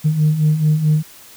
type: beating tone pair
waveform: sine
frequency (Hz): 150 / 154.6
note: D3 / D#3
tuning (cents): +37 / -11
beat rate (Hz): 4.6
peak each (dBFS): -18 / -12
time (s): 0.04-1.03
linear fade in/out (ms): 20
effects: tanh soft clip ceiling -7 dBFS + white hiss -42 dBFS RMS until 1.36 s